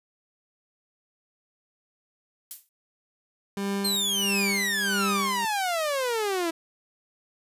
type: noise with exponential decay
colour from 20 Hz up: violet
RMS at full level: -31 dBFS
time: 2.51-2.69 s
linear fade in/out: 0 ms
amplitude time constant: 39 ms
type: tone with tremolo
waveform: 30% pulse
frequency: 198.7 Hz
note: G3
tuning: 24 cents sharp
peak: -23 dBFS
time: 3.57-5.45 s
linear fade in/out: 2 ms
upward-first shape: sine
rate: 1.5 Hz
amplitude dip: 70%
type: exponential sweep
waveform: sawtooth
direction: down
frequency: 4263 to 323.4 Hz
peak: -21 dBFS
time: 3.84-6.51 s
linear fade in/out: 10 ms
effects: resampled to 32000 Hz